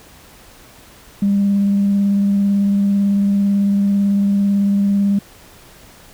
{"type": "tone with vibrato", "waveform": "sine", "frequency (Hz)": 200, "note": "G3", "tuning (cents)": 35, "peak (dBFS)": -11, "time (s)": [1.22, 5.19], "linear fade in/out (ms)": 5, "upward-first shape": "triangle", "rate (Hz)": 18, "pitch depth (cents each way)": 15, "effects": ["tanh soft clip ceiling -8 dBFS", "pink hiss -44 dBFS RMS until 6.13 s"]}